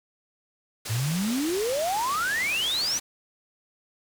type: low-pass noise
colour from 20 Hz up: white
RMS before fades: -35 dBFS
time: 0.85-3 s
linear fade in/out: 10 ms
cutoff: 8800 Hz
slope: 12 dB/octave
type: exponential sweep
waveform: sine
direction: up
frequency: 103.83 to 6190 Hz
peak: -24 dBFS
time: 0.89-2.99 s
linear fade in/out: 20 ms
effects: none

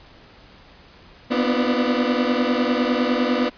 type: tone cluster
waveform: 30% pulse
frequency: 244 / 253.9 / 299.1 / 345.3 / 588 Hz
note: B3 / B3 / D4 / F4 / D5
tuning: -21 / +48 / +32 / -20 / +2 cents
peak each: -19 / -20 / -26 / -26 / -28 dBFS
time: 1.3-3.5 s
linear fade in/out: 20 ms
effects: pink hiss -48 dBFS RMS until 3.57 s + resampled to 11025 Hz

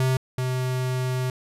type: tone pair in turn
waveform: square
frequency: 130 / 127.99 Hz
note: C3 / C3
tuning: -11 / -38 cents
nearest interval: unison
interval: 27 cents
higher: first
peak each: -20 / -24 dBFS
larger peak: first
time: 0-0.17 / 0.38-1.3 s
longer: second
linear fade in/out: 2 ms
effects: resampled to 32000 Hz

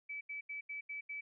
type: tone bursts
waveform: sine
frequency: 2300 Hz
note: D7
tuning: 37 cents flat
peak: -40 dBFS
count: 6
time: 0.09-1.21 s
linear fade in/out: 10 ms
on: 120 ms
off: 80 ms
effects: none

